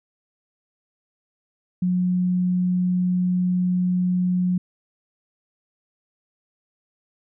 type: tone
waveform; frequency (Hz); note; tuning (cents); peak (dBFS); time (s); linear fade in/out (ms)
sine; 180.8; F#3; -40; -18; 1.82-4.58; 5
effects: none